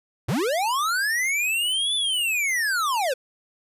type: linear two-way sweep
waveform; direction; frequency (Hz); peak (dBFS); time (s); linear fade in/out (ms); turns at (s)
square; up then down; 87.9 to 3520 to 479.7; -22; 0.28-3.14; 10; 1.95
effects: resampled to 32000 Hz